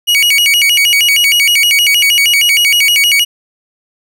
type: tone with vibrato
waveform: 40% pulse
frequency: 2552 Hz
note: D#7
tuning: 43 cents sharp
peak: -6 dBFS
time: 0.07-3.25 s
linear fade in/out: 20 ms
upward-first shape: square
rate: 6.4 Hz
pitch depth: 220 cents each way
effects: none